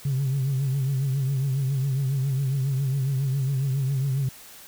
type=tone with vibrato; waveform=sine; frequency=135.1 Hz; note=C#3; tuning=44 cents flat; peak=-20 dBFS; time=0.05-4.29 s; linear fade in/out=5 ms; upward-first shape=triangle; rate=7.3 Hz; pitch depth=94 cents each way; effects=tanh soft clip ceiling -19 dBFS + white hiss -46 dBFS RMS until 4.67 s